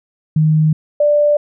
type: tone pair in turn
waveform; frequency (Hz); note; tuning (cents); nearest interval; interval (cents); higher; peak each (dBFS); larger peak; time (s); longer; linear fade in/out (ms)
sine; 155.56 / 589.2; D#3 / D5; 0 / +6; octave + major seventh; 2306; second; -9; neither; 0.36-0.73 / 1-1.37; neither; 5
effects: none